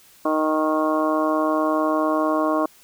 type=harmonic tone; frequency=155.56 Hz; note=D#3; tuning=in tune; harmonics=2 / 3 / 4 / 5 / 6 / 7 / 8 / 9; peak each=-22 / -30 / -23 / -31 / -33 / -24 / -37 / -36 dBFS; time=0.25-2.66 s; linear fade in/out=5 ms; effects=white hiss -52 dBFS RMS until 2.83 s